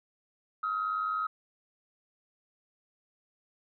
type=tone pair together; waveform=sine; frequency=1269.2 / 1369 Hz; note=D#6 / F6; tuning=+34 / -35 cents; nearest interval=minor second; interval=131 cents; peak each=-29 / -34 dBFS; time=0.63-1.27 s; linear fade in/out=5 ms; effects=tanh soft clip ceiling -22 dBFS

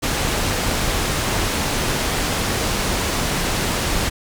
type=low-pass noise; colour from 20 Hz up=pink; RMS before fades=-21 dBFS; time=0.02-4.1 s; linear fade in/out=20 ms; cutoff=10000 Hz; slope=12 dB/octave; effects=none

